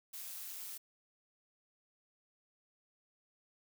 blue noise with amplitude modulation, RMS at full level -43 dBFS, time 0.13-0.78 s, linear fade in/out 10 ms, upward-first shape sine, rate 191 Hz, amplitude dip 60%, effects none

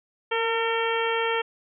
harmonic tone with a mistuned harmonic, 453.9 Hz, A#4, 46 cents flat, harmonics 1 / 2 / 3 / 4 / 5 / 6 / 7, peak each -26 / -29 / -31 / -32 / -33 / -34 / -34 dBFS, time 0.31-1.42 s, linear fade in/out 10 ms, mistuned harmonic 1, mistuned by +21 cents, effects none

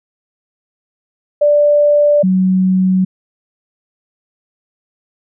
sine tone pair in turn, 587.3 / 186.65 Hz, D5 / F#3, 0 / +15 cents, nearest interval octave + minor sixth, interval 1985 cents, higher first, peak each -7 / -9 dBFS, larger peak first, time 1.41-2.23 / 2.23-3.05 s, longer neither, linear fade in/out 10 ms, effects none

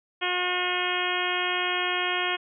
harmonic tone, 360.1 Hz, F#4, 47 cents flat, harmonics 1 / 2 / 3 / 4 / 5 / 6 / 7 / 8 / 9, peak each -33 / -33 / -33 / -33 / -33 / -33 / -33 / -33 / -33 dBFS, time 0.21-2.37 s, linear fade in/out 20 ms, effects none

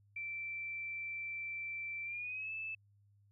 sine tone with pitch glide, 2339 to 2625 Hz, D7 to E7, -8 to -8 cents, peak -39 dBFS, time 0.16-2.75 s, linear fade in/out 5 ms, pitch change +200 cents, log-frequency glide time 2.04-2.52 s, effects added 101 Hz sine -65 dBFS peak until 3.31 s

